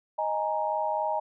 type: chord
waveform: sine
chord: D# suspended fourth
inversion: none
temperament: just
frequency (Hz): 622.3 / 829.7 / 933.4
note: D#5 / G#5 / A#5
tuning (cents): 0 / -2 / +2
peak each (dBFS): -30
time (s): 0.18-1.2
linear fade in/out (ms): 10
effects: none